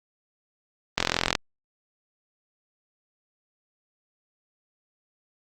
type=click train; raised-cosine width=0.2 ms; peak=-3 dBFS; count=17; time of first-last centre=0.98-1.352 s; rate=43 Hz; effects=Opus 32 kbps